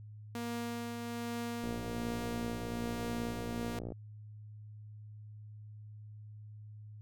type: tone with tremolo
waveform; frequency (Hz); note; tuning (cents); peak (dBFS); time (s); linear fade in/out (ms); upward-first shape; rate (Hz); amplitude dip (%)
sawtooth; 235.8; A#3; +20; -32; 0.35-3.79; 2; triangle; 1.2; 35
type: click train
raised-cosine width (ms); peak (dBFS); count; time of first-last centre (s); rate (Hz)
2; -28; 134; 1.64-3.921; 58.3
effects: added 106 Hz sine -47 dBFS peak until 7.01 s